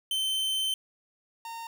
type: tone pair in turn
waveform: 45% pulse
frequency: 3088 / 918.1 Hz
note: G7 / A#5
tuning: -27 / -27 cents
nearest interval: octave + major sixth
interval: 2100 cents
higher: first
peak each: -26 / -37 dBFS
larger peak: first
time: 0.11-0.74 / 1.45-1.67 s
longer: first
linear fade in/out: 2 ms
effects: none